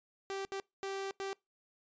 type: tone bursts at uneven times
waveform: sawtooth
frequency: 390.2 Hz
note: G4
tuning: 8 cents flat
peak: -33 dBFS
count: 4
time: 0.3-0.45 / 0.52-0.6 / 0.83-1.11 / 1.2-1.33 s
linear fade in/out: 0 ms
effects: noise-tail reverb RT60 0.2 s tail -24 dB re dry + resampled to 16000 Hz